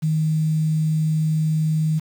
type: tone with quantisation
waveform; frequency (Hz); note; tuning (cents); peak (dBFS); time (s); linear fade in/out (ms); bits
sine; 156.7; D#3; +13; -17; 0.02-2; 20; 7
effects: none